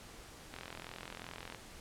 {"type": "click train", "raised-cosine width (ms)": 0.3, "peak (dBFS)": -28, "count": 44, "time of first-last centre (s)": [0.54, 1.547], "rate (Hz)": 42.7, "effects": ["pink hiss -53 dBFS RMS until 1.8 s", "low-pass 11000 Hz 12 dB/octave"]}